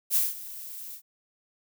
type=noise with ADSR envelope; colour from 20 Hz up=violet; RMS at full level=-22 dBFS; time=0.1-1.02 s; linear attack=54 ms; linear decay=180 ms; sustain=-18 dB; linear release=83 ms; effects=none